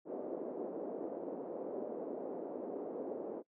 white band-pass noise, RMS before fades -42 dBFS, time 0.05-3.43 s, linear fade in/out 50 ms, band 270 to 540 Hz, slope 24 dB/octave, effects noise-tail reverb RT60 0.1 s tail -23 dB re dry

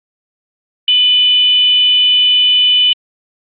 sine tone with frequency modulation, 2989 Hz, F#7, 17 cents sharp, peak -7 dBFS, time 0.88-2.93 s, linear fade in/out 2 ms, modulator 542 Hz, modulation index 0.31, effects Opus 48 kbps

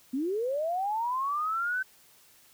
sine linear sweep, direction up, 245.1 to 1543 Hz, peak -27 dBFS, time 0.13-1.83 s, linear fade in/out 10 ms, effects white hiss -59 dBFS RMS until 2.53 s

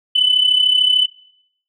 sine tone with amplitude modulation, 3005 Hz, F#7, 26 cents sharp, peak -7 dBFS, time 0.15-1.06 s, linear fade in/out 10 ms, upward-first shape sine, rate 33.4 Hz, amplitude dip 70%, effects noise-tail reverb RT60 0.7 s tail -21 dB re dry + tanh soft clip ceiling -5 dBFS

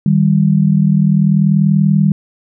sine tone pair together, 155.56 / 195.99 Hz, D#3 / G3, 0 / 0 cents, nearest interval major third, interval 400 cents, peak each -11 dBFS, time 0.06-2.12 s, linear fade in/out 2 ms, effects none

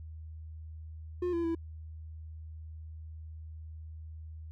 triangle tone with pitch steps, 356.6 / 338.5 / 330.9 Hz, F4 / E4 / E4, +36 / +46 / +7 cents, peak -27 dBFS, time 1.22-1.55 s, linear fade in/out 5 ms, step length 110 ms, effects added 79 Hz sine -42 dBFS peak until 4.51 s

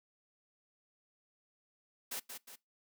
white noise with echo, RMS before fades -40 dBFS, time 2.11-2.2 s, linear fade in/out 10 ms, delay 180 ms, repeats 2, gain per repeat -6 dB, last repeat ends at 2.56 s, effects noise-tail reverb RT60 0.2 s tail -22 dB re dry + high-pass 200 Hz 12 dB/octave

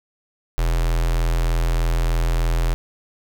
square tone with notch filter, 41.63 Hz, E1, 18 cents sharp, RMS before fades -19 dBFS, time 0.58-2.74 s, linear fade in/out 0 ms, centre 230 Hz, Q 1.4, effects 9-bit

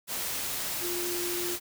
sine tone in noise, 351.4 Hz, F4, 11 cents sharp, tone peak -33 dBFS, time 0.8-1.58 s, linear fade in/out 50 ms, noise white, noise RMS -33 dBFS, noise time 0.07-1.6 s, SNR -3 dB, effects none

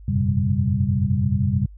sine tone cluster, 88.6 / 98.1 / 121.5 / 135 / 196.8 Hz, F2 / G2 / B2 / C#3 / G3, +25 / +2 / -28 / -45 / +7 cents, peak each -24 dBFS, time 0.08-1.66 s, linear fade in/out 5 ms, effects added 50 Hz sine -39 dBFS peak until 1.77 s

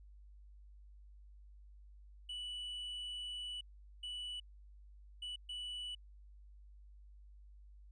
triangle tone bursts at uneven times, 2960 Hz, F#7, in tune, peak -40 dBFS, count 4, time 2.29-3.61 / 4.03-4.4 / 5.22-5.36 / 5.49-5.95 s, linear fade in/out 5 ms, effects added 50 Hz sine -55 dBFS peak until 7.91 s + resampled to 22050 Hz

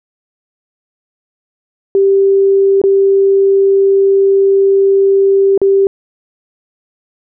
sine tone with dropouts, 391.9 Hz, G4, in tune, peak -6 dBFS, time 1.95-5.87 s, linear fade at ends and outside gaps 1 ms, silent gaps 2.816-2.838 / 5.577-5.616 s, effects none

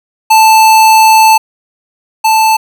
square tone pair in turn, 880 / 880 Hz, A5 / A5, 0 / 0 cents, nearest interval unison, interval 0 cents, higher neither, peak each -3 / -6 dBFS, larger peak first, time 0.3-1.38 / 2.24-2.57 s, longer first, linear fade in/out 10 ms, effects none

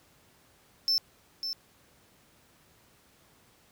triangle tone with echo, 5310 Hz, E8, 12 cents sharp, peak -22 dBFS, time 0.88-0.98 s, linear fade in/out 0 ms, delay 550 ms, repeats 1, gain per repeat -8 dB, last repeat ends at 1.53 s, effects pink hiss -62 dBFS RMS until 3.71 s + high-pass 60 Hz 12 dB/octave

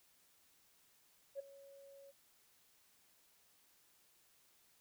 sine tone with ADSR envelope, 554.4 Hz, C#5, in tune, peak -38 dBFS, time 1.35-2.12 s, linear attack 44 ms, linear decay 12 ms, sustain -18 dB, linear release 22 ms, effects tanh soft clip ceiling -35 dBFS + white hiss -71 dBFS RMS until 4.8 s

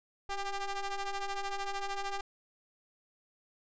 sawtooth ring-modulated tone, 396.4 Hz, G4, 19 cents sharp, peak -27 dBFS, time 0.29-2.21 s, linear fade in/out 5 ms, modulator 403 Hz, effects resampled to 16000 Hz

